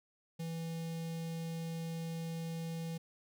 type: tone with notch filter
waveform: square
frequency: 164.81 Hz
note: E3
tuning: in tune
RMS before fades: -40 dBFS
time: 0.39-2.98 s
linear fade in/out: 10 ms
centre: 1300 Hz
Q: 0.89
effects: none